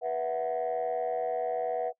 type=chord; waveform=sine; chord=B suspended fourth; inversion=none; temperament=equal with one note detuned; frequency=489.1 / 659.3 / 740 Hz; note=B4 / E5 / F#5; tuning=-17 / 0 / 0 cents; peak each=-31 dBFS; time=0.01-1.93 s; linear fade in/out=50 ms; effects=noise-tail reverb RT60 0.1 s tail -25 dB re dry + tanh soft clip ceiling -23 dBFS